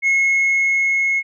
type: tone with level ramp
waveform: sine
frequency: 2172 Hz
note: C#7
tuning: 36 cents flat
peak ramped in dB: -10 to -14 dBFS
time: 0.02-1.23 s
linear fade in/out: 50 ms
effects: tanh soft clip ceiling -12 dBFS